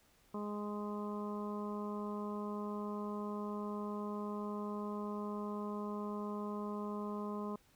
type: harmonic tone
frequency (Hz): 207.6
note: G#3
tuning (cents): 0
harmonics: 1 / 2 / 3 / 4 / 5 / 6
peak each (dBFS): -40 / -44 / -50 / -54 / -46 / -53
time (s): 0.34-7.56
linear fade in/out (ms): 5
effects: pink hiss -69 dBFS RMS until 7.75 s